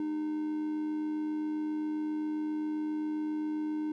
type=tone with amplitude modulation; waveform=triangle; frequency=306 Hz; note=D#4; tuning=29 cents flat; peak=-27 dBFS; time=0-3.92 s; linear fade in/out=2 ms; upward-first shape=sine; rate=87.5 Hz; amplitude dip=35%; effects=none